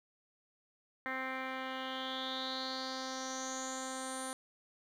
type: tone with low-pass filter sweep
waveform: 10% pulse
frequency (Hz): 261.6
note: C4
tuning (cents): 0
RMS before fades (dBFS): -40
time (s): 1.06-4.33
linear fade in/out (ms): 0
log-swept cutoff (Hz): 2000 to 9600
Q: 6.3
effects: 11-bit